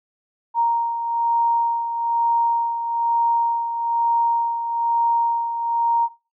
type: beating tone pair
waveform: sine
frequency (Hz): 932.3 / 933.4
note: A#5 / A#5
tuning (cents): 0 / +2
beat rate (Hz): 1.1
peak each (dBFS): -18 / -26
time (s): 0.54-6.09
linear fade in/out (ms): 50
effects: noise-tail reverb RT60 0.3 s tail -18 dB re dry